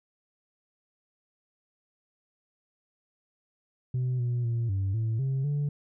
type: tone with pitch steps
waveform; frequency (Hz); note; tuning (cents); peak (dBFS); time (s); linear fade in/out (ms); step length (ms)
sine; 126.6 / 121.4 / 116.8 / 96.8 / 112 / 134.1 / 145; B2 / B2 / A#2 / G2 / A2 / C3 / D3; +43 / -29 / +4 / -21 / +31 / +43 / -22; -23; 3.94-5.69; 5; 250
effects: tanh soft clip ceiling -24 dBFS